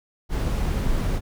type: noise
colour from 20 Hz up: brown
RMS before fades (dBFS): -23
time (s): 0.29-1.21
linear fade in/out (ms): 50
effects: none